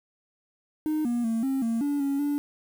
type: tone with pitch steps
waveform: triangle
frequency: 308.3 / 239 / 226.4 / 268.4 / 228.7 / 287.2 / 278.2 / 289.2 Hz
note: D#4 / A#3 / A3 / C4 / A#3 / D4 / C#4 / D4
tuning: -16 / +43 / +50 / +44 / -33 / -39 / +6 / -27 cents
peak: -21 dBFS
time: 0.86-2.38 s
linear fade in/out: 0 ms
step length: 190 ms
effects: tanh soft clip ceiling -18 dBFS + 8-bit